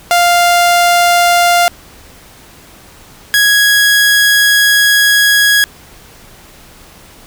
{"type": "tone pair in turn", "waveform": "sawtooth", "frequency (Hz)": [698.5, 1661.3], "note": ["F5", "G#6"], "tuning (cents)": [0, 0], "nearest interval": "octave + minor third", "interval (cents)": 1500, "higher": "second", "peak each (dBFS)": -3, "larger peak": "neither", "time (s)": [[0.11, 1.68], [3.34, 5.64]], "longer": "second", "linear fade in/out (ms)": 0, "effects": ["pink hiss -39 dBFS RMS until 7.26 s"]}